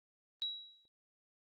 sine tone with exponential decay, 3879 Hz, B7, 32 cents flat, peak -32 dBFS, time 0.42-0.88 s, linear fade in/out 0 ms, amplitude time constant 100 ms, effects Opus 32 kbps

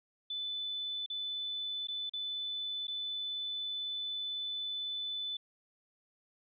sine tone with dropouts, 3502 Hz, A7, 9 cents flat, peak -35 dBFS, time 0.3-5.37 s, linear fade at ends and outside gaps 5 ms, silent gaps 1.062-1.1 / 1.872-1.884 / 2.096-2.135 / 2.871-2.88 s, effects none

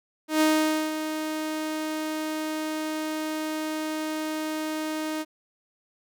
sawtooth tone with ADSR envelope, 311.1 Hz, D#4, in tune, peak -14 dBFS, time 0.28-5.25 s, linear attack 130 ms, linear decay 500 ms, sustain -10 dB, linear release 40 ms, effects none

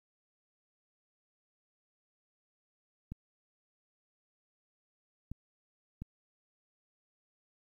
clicks, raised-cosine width 5 ms, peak -28 dBFS, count 3, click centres 3.12 / 5.316 / 6.02 s, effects 11-bit

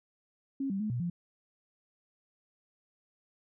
sine tone with pitch steps, 272.2 / 195.3 / 213.7 / 121.3 / 173.5 Hz, C#4 / G3 / G#3 / B2 / F3, -31 / -6 / +50 / -31 / -11 cents, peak -30 dBFS, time 0.6-1.1 s, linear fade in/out 5 ms, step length 100 ms, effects none

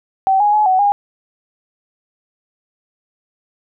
sine tone with pitch steps, 769 / 829 / 847 / 749 / 814 Hz, G5 / G#5 / G#5 / F#5 / G#5, -33 / -3 / +34 / +21 / -35 cents, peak -10 dBFS, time 0.27-0.92 s, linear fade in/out 0 ms, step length 130 ms, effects none

